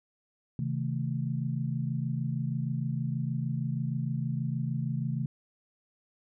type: chord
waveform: sine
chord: A diminished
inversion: first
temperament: just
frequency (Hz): 132 / 158.4 / 220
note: C3 / Eb3 / A3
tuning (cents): +16 / +31 / 0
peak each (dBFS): -31 / -33 / -36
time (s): 0.59-5.26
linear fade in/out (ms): 2
effects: none